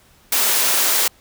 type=high-pass noise; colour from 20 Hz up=white; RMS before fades=-17 dBFS; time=0.32-1.08 s; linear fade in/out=5 ms; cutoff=340 Hz; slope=12 dB/octave; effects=pink hiss -53 dBFS RMS until 1.2 s